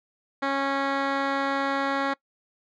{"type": "tone with low-pass filter", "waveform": "10% pulse", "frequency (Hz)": 275.2, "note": "C#4", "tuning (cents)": -12, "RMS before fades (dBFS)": -26, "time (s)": [0.42, 2.14], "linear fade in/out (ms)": 10, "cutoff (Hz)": 2700, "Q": 1.1, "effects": ["noise-tail reverb RT60 0.1 s tail -23 dB re dry"]}